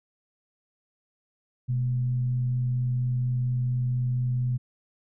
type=tone with frequency modulation; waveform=sine; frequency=125.1 Hz; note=B2; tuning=23 cents sharp; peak=-23 dBFS; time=1.68-4.58 s; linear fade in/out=20 ms; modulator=95.7 Hz; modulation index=0.21; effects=none